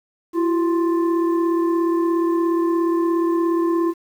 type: tone with frequency modulation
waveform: sine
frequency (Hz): 336.5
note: E4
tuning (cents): +36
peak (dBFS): -16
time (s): 0.33-3.94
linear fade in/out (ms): 50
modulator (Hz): 710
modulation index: 0.58
effects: 8-bit